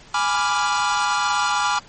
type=chord; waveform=45% pulse; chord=G# diminished seventh; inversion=none; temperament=equal; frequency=830.6 / 987.8 / 1174.7 / 1396.9 Hz; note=G#5 / B5 / D6 / F6; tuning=0 / 0 / 0 / 0 cents; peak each=-24 dBFS; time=0.14-1.79 s; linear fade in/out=5 ms; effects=pink hiss -46 dBFS RMS until 1.88 s + MP3 32 kbps